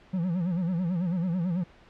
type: tone with vibrato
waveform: triangle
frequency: 176.3 Hz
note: F3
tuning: 17 cents sharp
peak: -23 dBFS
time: 0.13-1.64 s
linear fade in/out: 10 ms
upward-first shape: sine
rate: 9.1 Hz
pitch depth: 130 cents each way
effects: pink hiss -55 dBFS RMS until 1.89 s + low-pass 3000 Hz 12 dB/octave